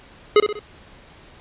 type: tone with echo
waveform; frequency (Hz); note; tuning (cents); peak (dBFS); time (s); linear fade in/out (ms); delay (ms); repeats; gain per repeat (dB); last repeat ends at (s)
square; 419.7; G#4; +18; -10; 0.36-0.4; 2; 64; 3; -7; 0.592
effects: pink hiss -47 dBFS RMS until 1.4 s + resampled to 8000 Hz